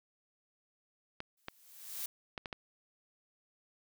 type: clicks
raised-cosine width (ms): 0.3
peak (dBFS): -23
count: 5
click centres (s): 1.204 / 1.484 / 2.378 / 2.458 / 2.528
type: noise with exponential growth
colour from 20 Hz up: blue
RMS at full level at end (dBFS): -37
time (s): 1.37-2.06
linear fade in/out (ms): 5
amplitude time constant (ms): 150
effects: none